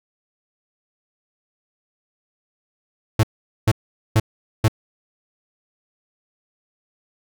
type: tone bursts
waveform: 45% pulse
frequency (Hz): 110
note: A2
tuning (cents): 0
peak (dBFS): -12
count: 4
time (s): 3.19-4.682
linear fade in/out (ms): 5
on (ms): 43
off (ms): 440
effects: none